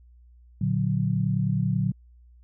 sine chord, Bb augmented, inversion none, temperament equal, 116.54 / 146.83 / 185 Hz, Bb2 / D3 / F#3, 0 / 0 / 0 cents, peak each -26 dBFS, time 0.61-1.92 s, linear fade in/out 5 ms, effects added 60 Hz sine -50 dBFS peak until 2.43 s

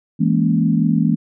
sine chord, A# half-diminished seventh, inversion second, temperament equal, 164.81 / 207.7 / 233.1 / 277.2 Hz, E3 / G#3 / A#3 / C#4, 0 / 0 / 0 / 0 cents, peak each -17 / -19 / -18 / -22 dBFS, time 0.19-1.16 s, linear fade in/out 20 ms, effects none

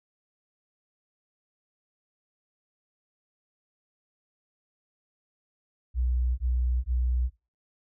sine tone bursts, 61.74 Hz, B1, in tune, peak -23 dBFS, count 3, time 5.94-7.3 s, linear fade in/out 50 ms, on 440 ms, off 20 ms, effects noise-tail reverb RT60 0.3 s tail -20 dB re dry

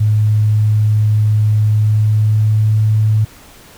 sine tone with pitch glide, 106.8 to 108.1 Hz, G#2 to A2, +49 to -30 cents, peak -9 dBFS, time 0-3.25 s, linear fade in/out 10 ms, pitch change +21 cents, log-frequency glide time 1.73-2.81 s, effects pink hiss -41 dBFS RMS until 3.77 s

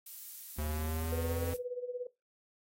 violet noise, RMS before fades -45 dBFS, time 0.06-1.57 s, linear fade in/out 5 ms
square linear sweep, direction up, 75 to 87.31 Hz, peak -35 dBFS, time 0.58-1.54 s, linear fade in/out 5 ms
sine tone with tremolo, 493.7 Hz, B4, 1 cent flat, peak -33 dBFS, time 1.12-2.07 s, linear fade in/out 5 ms, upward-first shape sine, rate 17 Hz, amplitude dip 70%
effects noise-tail reverb RT60 0.2 s tail -18 dB re dry + AAC 48 kbps

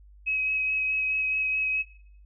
sine tone with vibrato, 2549 Hz, D#7, 41 cents sharp, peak -24 dBFS, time 0.26-1.83 s, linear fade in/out 20 ms, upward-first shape sine, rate 4.7 Hz, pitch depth 11 cents each way, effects noise-tail reverb RT60 0.7 s tail -23 dB re dry + added 50 Hz sine -49 dBFS peak until 2.25 s

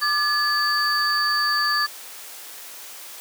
sine tone cluster, 1190 / 1711 / 4590 Hz, D6 / A6 / D8, +22 / -49 / -40 cents, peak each -23 dBFS, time 0.01-1.87 s, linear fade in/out 20 ms, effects white hiss -39 dBFS RMS until 3.2 s + high-pass 400 Hz 12 dB/octave

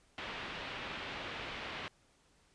white low-pass noise, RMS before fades -43 dBFS, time 0.18-1.88 s, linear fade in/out 0 ms, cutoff 3200 Hz, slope 24 dB/octave, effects pink hiss -69 dBFS RMS until 2.54 s + resampled to 22050 Hz

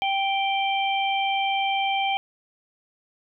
harmonic tone, 784 Hz, G5, in tune, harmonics 1 / 3 / 4, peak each -23 / -28 / -29 dBFS, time 0.02-2.17 s, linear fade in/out 0 ms, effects none

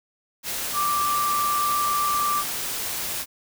sine tone in noise, 1174.7 Hz, D6, in tune, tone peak -21 dBFS, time 0.73-2.44 s, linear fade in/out 50 ms, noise white, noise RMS -29 dBFS, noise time 0.43-3.26 s, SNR +5 dB, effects none

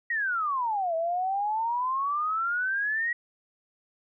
sine exponential two-way sweep, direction down then up, 1924 to 645 to 1924 Hz, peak -25 dBFS, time 0.1-3.13 s, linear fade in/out 5 ms, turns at 0.95 s, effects none

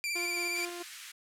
sawtooth tone with vibrato, 2349 Hz, D7, in tune, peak -28 dBFS, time 0.04-0.65 s, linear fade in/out 0 ms, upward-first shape sine, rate 17 Hz, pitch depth 34 cents each way
sawtooth tone with tremolo, 349.2 Hz, F4, in tune, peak -33 dBFS, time 0.15-0.83 s, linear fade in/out 10 ms, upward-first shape square, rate 4.6 Hz, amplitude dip 30%
pink high-pass noise, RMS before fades -46 dBFS, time 0.55-1.12 s, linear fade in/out 10 ms, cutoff 1600 Hz, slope 24 dB/octave
effects low-pass 12000 Hz 12 dB/octave

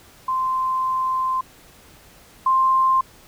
sine tone pair in turn, 1040 / 1050.9 Hz, C6 / C6, -11 / +7 cents, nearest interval unison, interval 18 cents, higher second, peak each -19 / -14 dBFS, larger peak second, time 0.28-1.41 / 2.46-3.01 s, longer first, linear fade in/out 5 ms, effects pink hiss -49 dBFS RMS until 3.27 s

